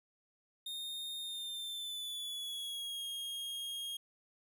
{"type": "tone with pitch glide", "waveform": "45% pulse", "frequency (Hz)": [3677, 3257], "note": ["A#7", "G#7"], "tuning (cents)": [-24, -34], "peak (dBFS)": -39, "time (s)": [0.66, 3.97], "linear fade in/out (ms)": 5, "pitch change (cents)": -210, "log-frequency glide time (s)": [1.2, 3.05], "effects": ["12-bit"]}